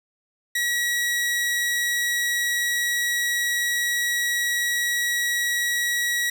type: tone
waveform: sawtooth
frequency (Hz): 1919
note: A#6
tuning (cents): +50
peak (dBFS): -18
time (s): 0.55-6.3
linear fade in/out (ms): 5
effects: none